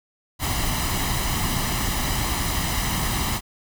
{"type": "noise with comb filter", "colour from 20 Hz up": "pink", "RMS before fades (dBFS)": -24, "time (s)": [0.39, 3.41], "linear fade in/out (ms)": 50, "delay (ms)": 1, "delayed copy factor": 0.6, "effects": []}